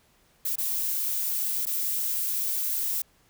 violet noise with dropouts, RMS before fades -28 dBFS, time 0.45-3.02 s, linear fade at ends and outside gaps 5 ms, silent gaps 0.557-0.582 / 1.655-1.667 s, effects pink hiss -63 dBFS RMS until 3.29 s

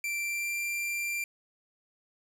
45% pulse tone with pitch glide, 2349 to 2368 Hz, D7 to D7, 0 to +14 cents, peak -30 dBFS, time 0.04-1.24 s, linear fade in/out 2 ms, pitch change +14 cents, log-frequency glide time 0.16-0.6 s, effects none

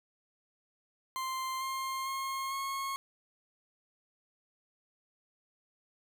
40% pulse tone with pitch steps, 1046.5 / 1060.5 / 1074.7 / 1089.1 Hz, C6 / C6 / C6 / C#6, 0 / +23 / +46 / -31 cents, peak -33 dBFS, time 1.16-2.96 s, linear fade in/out 0 ms, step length 450 ms, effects none

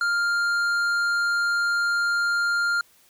sine tone with tanh clipping, 1400 Hz, F6, 4 cents sharp, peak -22 dBFS, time 0.01-2.81 s, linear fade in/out 2 ms, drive 10 dB, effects white hiss -58 dBFS RMS until 3.09 s

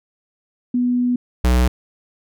sine / square tone pair in turn, 246.1 / 61.83 Hz, B3 / B1, -6 / +3 cents, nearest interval 2 octaves, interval 2391 cents, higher first, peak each -15 / -13 dBFS, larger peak second, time 0.74-1.16 / 1.44-1.68 s, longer first, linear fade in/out 5 ms, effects none

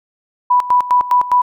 sine tone with tremolo, 987.8 Hz, B5, in tune, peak -8 dBFS, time 0.5-1.42 s, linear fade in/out 10 ms, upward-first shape square, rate 4.9 Hz, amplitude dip 80%, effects none

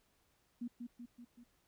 sine tone with echo, 239.9 Hz, A#3, 50 cents sharp, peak -38 dBFS, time 0.61-0.68 s, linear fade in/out 10 ms, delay 190 ms, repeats 4, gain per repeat -4 dB, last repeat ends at 1.44 s, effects pink hiss -75 dBFS RMS until 1.67 s

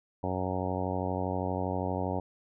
harmonic tone, 92.5 Hz, F#2, in tune, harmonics 1 / 2 / 3 / 4 / 5 / 6 / 7 / 8 / 9 / 10, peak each -35 / -37 / -37 / -40 / -39 / -38 / -40 / -39 / -40 / -41 dBFS, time 0.23-2.2 s, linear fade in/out 5 ms, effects none

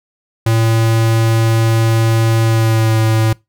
square tone with pitch glide, 113.1 to 110.9 Hz, A2 to A2, +48 to +14 cents, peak -11 dBFS, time 0.46-3.33 s, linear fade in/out 5 ms, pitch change -34 cents, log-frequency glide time 2.42-2.98 s, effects noise-tail reverb RT60 0.2 s tail -23 dB re dry

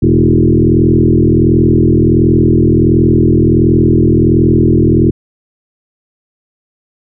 sine tone with frequency modulation, 224.5 Hz, A3, 35 cents sharp, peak -5 dBFS, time 0.02-5.11 s, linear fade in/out 10 ms, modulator 41.4 Hz, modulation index 3.7, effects none

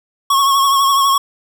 square tone with vibrato, 1100 Hz, C#6, 14 cents flat, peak -11 dBFS, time 0.3-1.18 s, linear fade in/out 5 ms, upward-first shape triangle, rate 12 Hz, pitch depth 47 cents each way, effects none

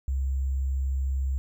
sine tone with sample-and-hold, 66.9 Hz, C2, 39 cents sharp, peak -24 dBFS, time 0.08-1.38 s, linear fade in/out 0 ms, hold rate 7350 Hz, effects none

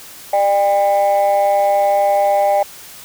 sine tone pair together, 599.3 / 800 Hz, D5 / G5, +35 / +35 cents, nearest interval perfect fourth, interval 500 cents, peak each -12 dBFS, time 0.33-2.63 s, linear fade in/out 5 ms, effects tanh soft clip ceiling -8 dBFS + white hiss -37 dBFS RMS until 3.04 s

